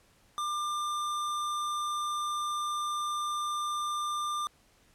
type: tone with hard clipping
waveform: sine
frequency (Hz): 1195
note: D6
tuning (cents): +30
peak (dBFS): -32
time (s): 0.38-4.47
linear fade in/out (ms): 0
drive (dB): 17
effects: pink hiss -64 dBFS RMS until 4.94 s + low-pass 12000 Hz 12 dB/octave